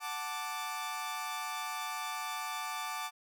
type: chord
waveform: sawtooth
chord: D major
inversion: first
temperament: equal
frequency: 740 / 880 / 1174.7 Hz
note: F#5 / A5 / D6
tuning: 0 / 0 / 0 cents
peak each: -40 / -37 / -35 dBFS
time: 0-3.11 s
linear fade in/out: 50 ms
effects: none